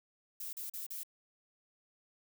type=noise bursts; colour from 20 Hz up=violet; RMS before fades=-42 dBFS; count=4; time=0.4-1.034 s; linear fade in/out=5 ms; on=130 ms; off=38 ms; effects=none